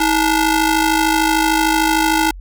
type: ring-modulated tone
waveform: sawtooth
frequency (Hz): 587.3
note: D5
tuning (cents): 0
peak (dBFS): -6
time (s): 0-2.31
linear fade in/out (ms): 5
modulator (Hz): 267
effects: added 45 Hz sine -30 dBFS peak until 2.4 s